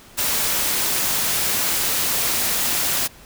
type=noise; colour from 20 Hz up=white; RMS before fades=-21 dBFS; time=0.17-3.08 s; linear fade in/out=20 ms; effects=pink hiss -46 dBFS RMS until 3.25 s